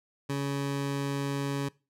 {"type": "tone", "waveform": "20% pulse", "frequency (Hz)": 140, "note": "C#3", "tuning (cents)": 18, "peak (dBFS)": -24, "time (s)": [0.29, 1.69], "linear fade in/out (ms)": 10, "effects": ["noise-tail reverb RT60 0.3 s tail -22 dB re dry", "low-pass 12000 Hz 12 dB/octave"]}